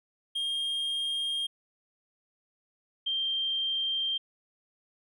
triangle / sine tone pair in turn, 3222 / 3168 Hz, G7 / G7, +47 / +18 cents, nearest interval unison, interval 29 cents, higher first, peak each -27 dBFS, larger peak neither, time 0.35-1.47 / 3.06-4.18 s, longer neither, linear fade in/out 10 ms, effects none

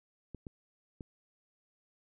clicks, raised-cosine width 3 ms, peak -30 dBFS, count 3, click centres 0.347 / 0.468 / 1.008 s, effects none

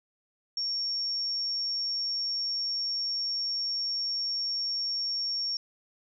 sine tone, 5510 Hz, F8, 24 cents flat, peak -28 dBFS, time 0.57-5.57 s, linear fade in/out 2 ms, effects none

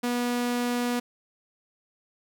sawtooth tone, 243 Hz, B3, 28 cents flat, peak -21 dBFS, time 0.03-1 s, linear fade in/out 10 ms, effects none

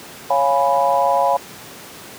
sine chord, C# dominant seventh, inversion none, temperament equal, 554.4 / 698.5 / 830.6 / 987.8 Hz, C#5 / E#5 / G#5 / B5, 0 / 0 / 0 / 0 cents, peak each -19 dBFS, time 0.3-1.37 s, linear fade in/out 5 ms, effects pink hiss -37 dBFS RMS until 2.18 s + high-pass 150 Hz 12 dB/octave

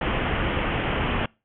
pink low-pass noise, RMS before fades -25 dBFS, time 0.01-1.26 s, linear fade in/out 5 ms, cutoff 3200 Hz, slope 96 dB/octave, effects noise-tail reverb RT60 0.3 s tail -26 dB re dry

